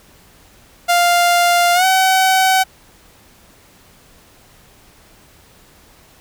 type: tone with pitch glide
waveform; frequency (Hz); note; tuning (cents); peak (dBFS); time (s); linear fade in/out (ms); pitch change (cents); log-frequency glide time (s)
sawtooth; 698.5 to 757.3; F5 to F#5; 0 to +40; -7; 0.88-2.64; 20; +140; 1.74-1.85
effects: pink hiss -48 dBFS RMS until 6.2 s